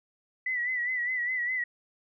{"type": "tone with vibrato", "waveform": "sine", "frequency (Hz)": 1975.5, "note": "B6", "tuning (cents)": 0, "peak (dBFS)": -27, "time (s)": [0.46, 1.64], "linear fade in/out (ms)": 5, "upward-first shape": "sine", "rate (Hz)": 4.9, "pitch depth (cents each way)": 63, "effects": []}